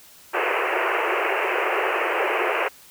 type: band-pass noise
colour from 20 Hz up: pink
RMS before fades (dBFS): -23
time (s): 0.33-2.69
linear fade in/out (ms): 20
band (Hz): 350 to 2800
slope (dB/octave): 96
effects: white hiss -49 dBFS RMS until 2.9 s